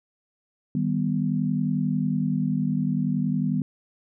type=chord; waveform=sine; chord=Eb augmented; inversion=none; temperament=equal; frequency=155.56 / 196 / 246.9 Hz; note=Eb3 / G3 / B3; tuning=0 / 0 / 0 cents; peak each=-26 dBFS; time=0.75-3.62 s; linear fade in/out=2 ms; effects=none

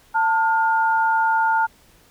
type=tone pair together; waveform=sine; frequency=892.7 / 1422 Hz; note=A5 / F6; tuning=+25 / +31 cents; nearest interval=minor sixth; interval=806 cents; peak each=-17 / -21 dBFS; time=0.14-1.67 s; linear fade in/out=20 ms; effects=pink hiss -54 dBFS RMS until 2.1 s

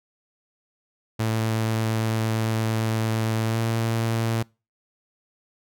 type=tone with pitch glide; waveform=sawtooth; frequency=111.4 to 113.87 Hz; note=A2 to A#2; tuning=+22 to -40 cents; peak=-18 dBFS; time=1.19-4.43 s; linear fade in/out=10 ms; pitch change=+38 cents; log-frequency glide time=3.42-3.58 s; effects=noise-tail reverb RT60 0.3 s tail -25 dB re dry

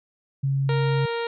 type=tone; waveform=sine; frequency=136.9 Hz; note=C#3; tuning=21 cents flat; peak=-20 dBFS; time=0.43-1.06 s; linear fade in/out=10 ms
type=harmonic tone; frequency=466.2 Hz; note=A#4; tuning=in tune; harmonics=1 / 2 / 3 / 4 / 5 / 6 / 7 / 8 / 9; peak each=-26 / -32 / -36 / -38 / -40 / -42 / -43 / -44 / -45 dBFS; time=0.69-1.27 s; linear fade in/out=2 ms
effects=none

